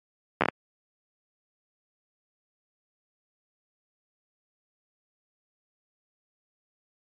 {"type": "slowing click train", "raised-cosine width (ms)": 0.5, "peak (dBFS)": -6, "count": 5, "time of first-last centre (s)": [0.41, 0.486], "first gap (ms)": 11, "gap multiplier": 1.38, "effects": ["high-pass 150 Hz 12 dB/octave", "MP3 64 kbps"]}